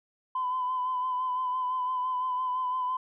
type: tone with vibrato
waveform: sine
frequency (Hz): 1012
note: B5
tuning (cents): +42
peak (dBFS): -26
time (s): 0.35-2.97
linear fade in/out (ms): 5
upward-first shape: sine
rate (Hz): 5.9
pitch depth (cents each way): 30
effects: tanh soft clip ceiling -22 dBFS